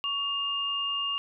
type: tone pair together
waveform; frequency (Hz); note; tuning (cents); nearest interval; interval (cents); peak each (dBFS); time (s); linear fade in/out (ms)
sine; 1126.1 / 2818; C#6 / F7; +27 / +15; octave + major third; 1588; -34 / -28; 0.04-1.18; 0
effects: none